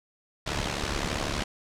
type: noise with amplitude modulation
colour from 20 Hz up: pink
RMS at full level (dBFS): -26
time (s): 0.46-1.44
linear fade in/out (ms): 10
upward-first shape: sine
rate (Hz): 72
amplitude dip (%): 75
effects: low-pass 6000 Hz 12 dB/octave